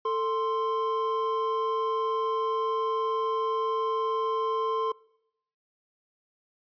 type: tone pair together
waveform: triangle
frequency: 444.5 / 1046.5 Hz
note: A4 / C6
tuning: +18 / 0 cents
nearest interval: octave + minor third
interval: 1482 cents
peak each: -26 dBFS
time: 0.05-4.92 s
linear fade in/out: 5 ms
effects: noise-tail reverb RT60 0.8 s tail -24 dB re dry + resampled to 11025 Hz